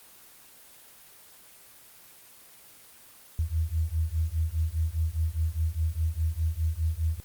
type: beating tone pair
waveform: sine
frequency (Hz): 78.1 / 83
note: D#2 / E2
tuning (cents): +7 / +12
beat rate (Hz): 4.9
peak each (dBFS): -28 / -28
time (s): 3.39-7.2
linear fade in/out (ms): 0
effects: white hiss -52 dBFS RMS until 7.24 s + Opus 24 kbps